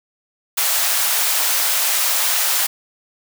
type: high-pass noise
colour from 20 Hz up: white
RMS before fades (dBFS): -18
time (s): 0.57-2.67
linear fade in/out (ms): 10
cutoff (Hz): 600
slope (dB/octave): 24
effects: none